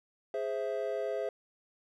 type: chord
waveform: triangle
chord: Ab augmented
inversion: none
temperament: equal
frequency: 415.3 / 523.3 / 659.3 Hz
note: Ab4 / C5 / E5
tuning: 0 / 0 / 0 cents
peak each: -34 dBFS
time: 0.34-1.29 s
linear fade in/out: 2 ms
effects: none